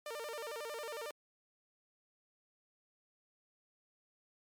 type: tone with vibrato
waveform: sawtooth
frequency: 523.3 Hz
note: C5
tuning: in tune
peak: -37 dBFS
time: 0.06-1.11 s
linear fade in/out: 2 ms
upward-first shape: square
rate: 11 Hz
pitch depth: 230 cents each way
effects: MP3 96 kbps